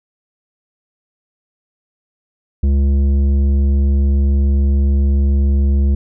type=tone with tanh clipping; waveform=sine; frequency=69.5 Hz; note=C#2; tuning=5 cents sharp; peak=-12 dBFS; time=2.63-5.95 s; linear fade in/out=5 ms; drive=10 dB; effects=none

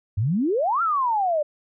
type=exponential two-way sweep; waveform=sine; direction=up then down; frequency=92.5 to 1396.9 to 579 Hz; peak=-19 dBFS; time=0.17-1.43 s; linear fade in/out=10 ms; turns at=0.82 s; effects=none

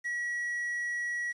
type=tone with quantisation; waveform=triangle; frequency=1923 Hz; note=B6; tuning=47 cents flat; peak=-29 dBFS; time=0.04-1.33 s; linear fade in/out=20 ms; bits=9; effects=resampled to 22050 Hz

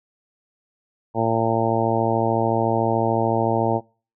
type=harmonic tone; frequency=113.7 Hz; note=A#2; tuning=43 cents flat; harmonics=1 / 2 / 3 / 4 / 5 / 6 / 7 / 8; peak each=-26 / -26 / -26 / -26 / -26 / -26 / -26 / -26 dBFS; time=1.14-3.81 s; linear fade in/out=50 ms; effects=noise-tail reverb RT60 0.4 s tail -25 dB re dry

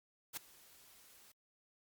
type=noise with ADSR envelope; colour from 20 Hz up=white; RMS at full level=-40 dBFS; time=0.33-1.32 s; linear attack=40 ms; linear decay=5 ms; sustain=-22 dB; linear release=6 ms; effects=Opus 48 kbps

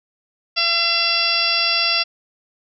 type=harmonic tone; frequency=679 Hz; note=F5; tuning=49 cents flat; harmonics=1 / 2 / 3 / 4 / 5 / 6 / 7 / 8; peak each=-30 / -27 / -29 / -21 / -25 / -29 / -20 / -25 dBFS; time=0.56-2.04 s; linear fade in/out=20 ms; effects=none

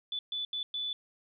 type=tone bursts at uneven times; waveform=sine; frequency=3479 Hz; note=A7; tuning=20 cents flat; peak=-32 dBFS; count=4; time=0.12-0.19 / 0.32-0.45 / 0.53-0.63 / 0.74-0.93 s; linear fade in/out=2 ms; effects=none

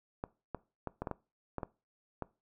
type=clicks; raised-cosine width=1 ms; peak=-22 dBFS; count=9; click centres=0.239 / 0.547 / 0.873 / 1.02 / 1.072 / 1.113 / 1.583 / 1.632 / 2.223 s; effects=noise-tail reverb RT60 0.3 s tail -21 dB re dry

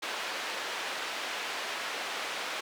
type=band-pass noise; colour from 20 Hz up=white; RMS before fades=-36 dBFS; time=0.02-2.61 s; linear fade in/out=10 ms; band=430 to 3000 Hz; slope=12 dB/octave; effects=none

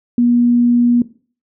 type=tone; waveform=sine; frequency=240.5 Hz; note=B3; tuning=46 cents flat; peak=-9 dBFS; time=0.18-1.02 s; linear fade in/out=2 ms; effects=noise-tail reverb RT60 0.4 s tail -17 dB re dry

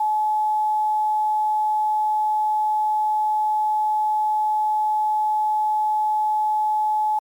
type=tone with quantisation; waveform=sine; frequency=855 Hz; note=A5; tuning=50 cents flat; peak=-18 dBFS; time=0-7.19 s; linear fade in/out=5 ms; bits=8; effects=Opus 48 kbps

